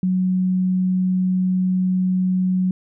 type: tone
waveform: sine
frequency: 184.7 Hz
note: F#3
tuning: 3 cents flat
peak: -16 dBFS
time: 0.03-2.71 s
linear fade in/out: 2 ms
effects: none